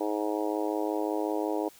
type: harmonic tone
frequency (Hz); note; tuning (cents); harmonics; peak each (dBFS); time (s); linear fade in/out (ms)
105.5; G#2; +28; 3 / 4 / 5 / 6 / 7 / 8 / 9; -31 / -33 / -35 / -37 / -38 / -39 / -40; 0-1.69; 10
effects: white hiss -55 dBFS RMS until 1.79 s

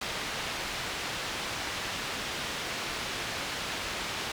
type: low-pass noise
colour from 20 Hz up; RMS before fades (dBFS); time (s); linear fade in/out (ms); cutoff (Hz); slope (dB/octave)
white; -35; 0.01-4.32; 5; 3700; 12
effects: none

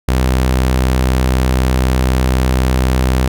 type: tone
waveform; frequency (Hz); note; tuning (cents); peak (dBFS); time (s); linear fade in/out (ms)
sawtooth; 64; C2; -38; -7; 0.08-3.28; 5
effects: none

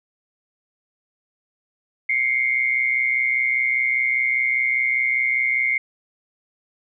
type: tone pair together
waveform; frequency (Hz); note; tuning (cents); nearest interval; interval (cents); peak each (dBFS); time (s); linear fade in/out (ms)
sine; 2100 / 2225; C7 / C#7; +6 / +6; minor second; 100; -19 / -23; 2.09-5.78; 5
effects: none

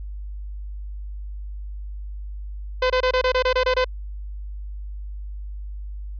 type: tone bursts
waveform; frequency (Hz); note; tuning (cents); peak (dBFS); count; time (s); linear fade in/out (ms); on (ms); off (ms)
sawtooth; 509; C5; -48; -13; 10; 2.82-3.845; 5; 80; 25
effects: added 50 Hz sine -30 dBFS peak until 6.19 s + resampled to 11025 Hz

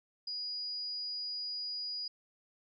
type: tone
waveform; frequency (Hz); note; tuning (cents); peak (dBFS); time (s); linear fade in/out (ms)
sine; 4900; D#8; -27; -36; 0.27-2.08; 5
effects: none

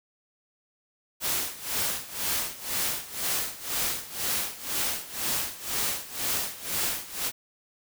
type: noise with tremolo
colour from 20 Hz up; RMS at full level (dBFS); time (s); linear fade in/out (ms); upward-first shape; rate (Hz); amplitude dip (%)
white; -27; 1.2-7.32; 50; sine; 2; 85
effects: none

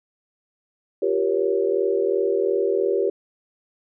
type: chord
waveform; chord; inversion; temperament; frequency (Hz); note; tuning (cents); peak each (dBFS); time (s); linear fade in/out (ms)
sine; G half-diminished seventh; third; equal with one note detuned; 349.2 / 392 / 474.6 / 554.4; F4 / G4 / Bb4 / Db5; 0 / 0 / +31 / 0; -27 / -21 / -24 / -27; 1.02-3.1; 5
effects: none

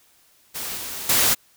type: noise with level steps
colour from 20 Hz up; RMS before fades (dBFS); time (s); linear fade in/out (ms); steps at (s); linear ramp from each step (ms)
white; -30 / -32 / -18; 0.54-1.35; 20; 0.77 / 1.09; 5
effects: white hiss -58 dBFS RMS until 1.56 s

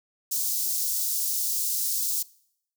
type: high-pass noise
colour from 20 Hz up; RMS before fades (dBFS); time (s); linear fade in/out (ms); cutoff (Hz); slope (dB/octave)
white; -27; 0.31-2.23; 10; 5000; 24
effects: noise-tail reverb RT60 0.7 s tail -22 dB re dry

